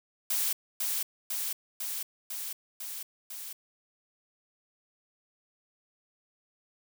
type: noise with echo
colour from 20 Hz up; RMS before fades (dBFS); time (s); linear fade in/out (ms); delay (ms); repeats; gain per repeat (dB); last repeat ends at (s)
blue; -29; 0.3-0.53; 5; 500; 6; -2; 3.53
effects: none